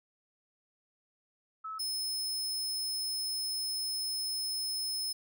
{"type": "tone pair in turn", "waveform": ["sine", "sawtooth"], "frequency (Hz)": [1299, 5196], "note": ["E6", "E8"], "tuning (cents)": [-26, -26], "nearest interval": "2 octaves", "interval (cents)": 2400, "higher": "second", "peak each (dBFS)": [-37, -30], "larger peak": "second", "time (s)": [[1.64, 1.79], [1.79, 5.13]], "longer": "second", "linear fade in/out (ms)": 10, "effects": []}